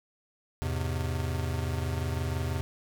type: chord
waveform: square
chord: E augmented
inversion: none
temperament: just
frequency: 82.41 / 103.01 / 128.76 Hz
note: E2 / G#2 / B#2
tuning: 0 / -14 / -27 cents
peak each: -32 / -38 / -34 dBFS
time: 0.62-2.61 s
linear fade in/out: 0 ms
effects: none